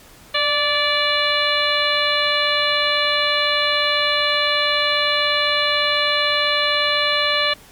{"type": "harmonic tone with a mistuned harmonic", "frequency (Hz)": 582, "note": "D5", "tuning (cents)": -16, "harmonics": [1, 2, 3, 4, 5, 6, 7], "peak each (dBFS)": [-24, -24, -24, -24, -24, -24, -24], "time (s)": [0.34, 7.54], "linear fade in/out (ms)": 10, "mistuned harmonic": 1, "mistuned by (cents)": 27, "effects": ["pink hiss -46 dBFS RMS until 7.71 s", "Opus 48 kbps"]}